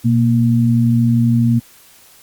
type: tone pair together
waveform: sine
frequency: 120.87 / 233.1 Hz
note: B2 / A#3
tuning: -37 / 0 cents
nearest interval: major seventh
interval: 1137 cents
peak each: -13 dBFS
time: 0.04-1.6 s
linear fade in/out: 20 ms
effects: white hiss -46 dBFS RMS until 2.22 s + Opus 48 kbps